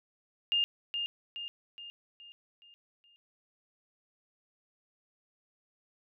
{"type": "tone with echo", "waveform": "sine", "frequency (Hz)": 2819, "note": "F7", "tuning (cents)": 16, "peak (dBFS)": -25, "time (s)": [0.52, 0.64], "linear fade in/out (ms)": 0, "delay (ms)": 420, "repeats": 6, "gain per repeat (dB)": -6, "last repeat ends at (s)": 3.16, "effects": []}